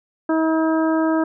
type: harmonic tone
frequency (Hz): 320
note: D#4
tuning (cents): +49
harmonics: 1 / 2 / 3 / 4 / 5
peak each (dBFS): -17 / -23 / -27 / -29 / -31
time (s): 0.29-1.24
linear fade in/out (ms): 5
effects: none